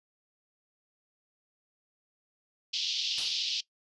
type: band-pass noise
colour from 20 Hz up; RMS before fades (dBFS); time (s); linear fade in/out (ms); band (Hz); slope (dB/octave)
pink; -32; 2.73-3.61; 10; 2900 to 5400; 48
type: noise with exponential decay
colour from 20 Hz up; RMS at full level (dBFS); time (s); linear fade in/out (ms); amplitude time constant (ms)
white; -39; 3.18-3.5; 1; 68
effects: noise-tail reverb RT60 0.1 s tail -19 dB re dry + resampled to 24000 Hz